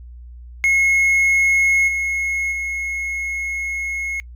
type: tone with level steps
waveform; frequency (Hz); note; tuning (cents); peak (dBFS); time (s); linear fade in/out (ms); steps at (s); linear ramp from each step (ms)
triangle; 2170; C#7; -37; -11 / -17 / -20; 0.64-4.2; 0; 1.87 / 2.51; 20
effects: noise-tail reverb RT60 0.1 s tail -25 dB re dry + added 60 Hz sine -35 dBFS peak until 4.35 s